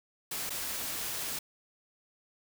white noise with dropouts, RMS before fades -36 dBFS, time 0.31-1.39 s, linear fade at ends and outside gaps 5 ms, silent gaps 0.496-0.503 s, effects none

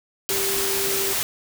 sine tone in noise, 392 Hz, G4, in tune, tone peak -27 dBFS, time 0.3-1.13 s, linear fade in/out 0 ms, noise white, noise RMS -24 dBFS, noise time 0.29-1.23 s, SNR -6 dB, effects none

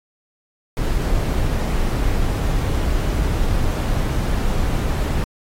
brown noise, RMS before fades -19 dBFS, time 0.77-5.24 s, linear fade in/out 0 ms, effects AAC 48 kbps

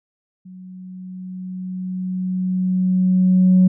sine tone with level ramp, 184.6 Hz, F#3, 4 cents flat, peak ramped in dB -36 to -7 dBFS, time 0.45-3.68 s, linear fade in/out 10 ms, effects tanh soft clip ceiling -6 dBFS

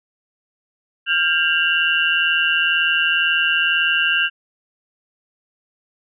sine tone cluster, 1404 / 1594 / 2759 / 2921 Hz, F6 / G6 / F7 / F#7, +9 / +28 / -22 / -23 cents, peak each -25 / -19 / -19 / -22 dBFS, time 1.06-4.3 s, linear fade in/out 50 ms, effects none

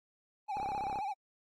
triangle tone with vibrato, 810 Hz, G#5, 43 cents flat, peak -32 dBFS, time 0.48-1.14 s, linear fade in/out 20 ms, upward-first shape sine, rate 15 Hz, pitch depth 100 cents each way
click train, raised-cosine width 1 ms, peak -29 dBFS, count 15, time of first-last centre 0.57-0.988 s, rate 33.5 Hz
effects AAC 48 kbps

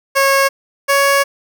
15% pulse tone pair in turn, 547 / 557.5 Hz, C#5 / C#5, -23 / +10 cents, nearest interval unison, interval 33 cents, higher second, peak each -4 dBFS, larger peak neither, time 0.15-0.49 / 0.88-1.24 s, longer second, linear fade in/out 20 ms, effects none

